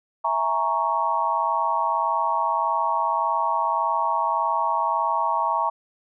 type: chord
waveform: sine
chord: A# half-diminished seventh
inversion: second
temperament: equal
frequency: 659.3 / 830.6 / 932.3 / 1108.7 Hz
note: E5 / G#5 / A#5 / C#6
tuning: 0 / 0 / 0 / 0 cents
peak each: -29 / -28 / -23 / -25 dBFS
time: 0.24-5.7 s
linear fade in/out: 10 ms
effects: none